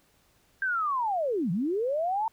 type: linear two-way sweep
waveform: sine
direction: down then up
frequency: 1600 to 154.9 to 913 Hz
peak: -25 dBFS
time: 0.62-2.28 s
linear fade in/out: 2 ms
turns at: 1.51 s
effects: pink hiss -65 dBFS RMS until 2.32 s